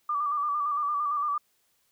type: tone with vibrato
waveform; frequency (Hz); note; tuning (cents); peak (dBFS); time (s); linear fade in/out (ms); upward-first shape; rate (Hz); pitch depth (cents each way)
sine; 1174.7; D6; 0; -25; 0.09-1.38; 5; square; 8.8; 41
effects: white hiss -70 dBFS RMS until 1.91 s